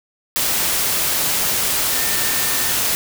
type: tone in noise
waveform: sine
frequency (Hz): 1800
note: A6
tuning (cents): +39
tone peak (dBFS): -30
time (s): 1.92-2.71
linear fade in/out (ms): 0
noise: white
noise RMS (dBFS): -19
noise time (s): 0.36-2.95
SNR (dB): -14
effects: none